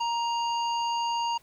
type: harmonic tone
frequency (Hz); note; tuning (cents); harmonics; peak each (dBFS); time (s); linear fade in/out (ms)
937; A#5; +9; 1 / 3 / 5 / 7; -26 / -35 / -40 / -45; 0-1.38; 10
effects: pink hiss -60 dBFS RMS until 1.42 s